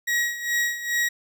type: tone with tremolo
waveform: 40% pulse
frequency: 1904 Hz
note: A#6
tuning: 36 cents sharp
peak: -19 dBFS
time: 0.07-1.09 s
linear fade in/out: 10 ms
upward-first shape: sine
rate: 2.4 Hz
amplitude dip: 75%
effects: none